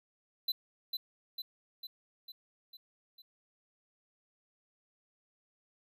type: tone with echo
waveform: square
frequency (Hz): 4020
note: B7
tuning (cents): +30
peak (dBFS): -30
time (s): 0.48-0.52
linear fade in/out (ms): 5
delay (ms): 450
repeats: 6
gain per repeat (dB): -4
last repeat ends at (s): 3.22
effects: none